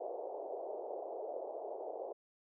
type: band-pass noise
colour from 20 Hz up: pink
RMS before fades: -43 dBFS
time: 0-2.13 s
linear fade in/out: 10 ms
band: 400 to 760 Hz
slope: 48 dB/octave
effects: none